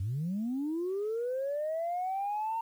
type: linear sweep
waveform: sine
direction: up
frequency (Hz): 87.3 to 920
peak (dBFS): -29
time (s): 0-2.61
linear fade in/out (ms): 5
effects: tanh soft clip ceiling -27 dBFS + 10-bit

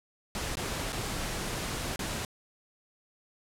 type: noise with dropouts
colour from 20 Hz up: pink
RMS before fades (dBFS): -34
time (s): 0.35-2.25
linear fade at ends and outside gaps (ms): 1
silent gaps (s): 0.555-0.57 / 0.923-0.928 / 1.96-1.992
effects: low-pass 11000 Hz 12 dB/octave

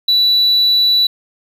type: tone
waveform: triangle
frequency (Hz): 3950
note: B7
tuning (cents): 0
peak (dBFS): -7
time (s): 0.08-1.07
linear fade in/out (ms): 5
effects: tanh soft clip ceiling -4 dBFS

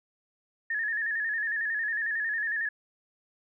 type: tone with vibrato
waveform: sine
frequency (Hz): 1760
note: A6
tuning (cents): 0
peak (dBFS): -27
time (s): 0.7-2.69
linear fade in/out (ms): 5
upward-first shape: square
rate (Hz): 11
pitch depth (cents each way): 61
effects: none

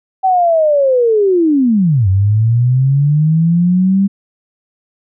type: linear two-way sweep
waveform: sine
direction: down then up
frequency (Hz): 770 to 92.7 to 199.1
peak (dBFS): -8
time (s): 0.23-4.08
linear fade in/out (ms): 20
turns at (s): 2.08
effects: none

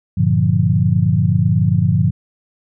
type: chord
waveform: sine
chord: G minor seventh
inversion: none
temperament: equal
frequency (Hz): 98 / 116.54 / 146.83 / 174.61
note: G2 / Bb2 / D3 / F3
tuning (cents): 0 / 0 / 0 / 0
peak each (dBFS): -17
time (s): 0.17-2.11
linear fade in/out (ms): 10
effects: none

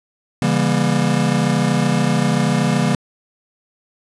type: chord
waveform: square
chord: C# diminished seventh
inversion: none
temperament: just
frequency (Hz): 138.59 / 166.31 / 199.57 / 239.5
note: C#3 / E3 / G3 / Bb3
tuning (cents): 0 / +16 / +31 / +47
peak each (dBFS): -21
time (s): 0.42-2.95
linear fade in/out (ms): 2
effects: resampled to 24000 Hz

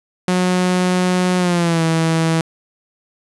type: tone with pitch glide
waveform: sawtooth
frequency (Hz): 181.8 to 162.9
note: F#3 to E3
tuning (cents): -30 to -20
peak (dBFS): -10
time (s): 0.28-2.41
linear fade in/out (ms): 2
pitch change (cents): -190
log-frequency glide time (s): 1.37-1.83
effects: resampled to 24000 Hz

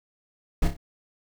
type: noise with echo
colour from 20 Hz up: brown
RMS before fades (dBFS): -20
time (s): 0.62-0.68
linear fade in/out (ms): 5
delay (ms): 29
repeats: 3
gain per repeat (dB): -7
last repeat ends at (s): 0.767
effects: none

